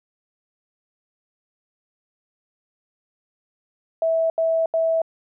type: tone bursts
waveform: sine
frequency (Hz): 653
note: E5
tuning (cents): -17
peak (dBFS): -17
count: 3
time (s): 4.02-5.018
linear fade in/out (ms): 2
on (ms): 280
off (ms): 79
effects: none